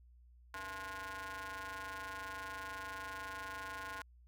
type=ring-modulated tone; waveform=sawtooth; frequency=194.3 Hz; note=G3; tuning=15 cents flat; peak=-36 dBFS; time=0.54-4.02 s; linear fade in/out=2 ms; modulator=1250 Hz; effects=added 60 Hz sine -59 dBFS peak until 4.27 s